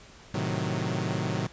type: chord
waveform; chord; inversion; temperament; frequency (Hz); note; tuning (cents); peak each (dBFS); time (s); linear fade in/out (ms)
sawtooth; A diminished seventh; none; equal; 110 / 130.81 / 155.56 / 185; A2 / C3 / Eb3 / Gb3; 0 / 0 / 0 / 0; -29; 0.34-1.47; 5
effects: pink hiss -51 dBFS RMS until 1.52 s + resampled to 16000 Hz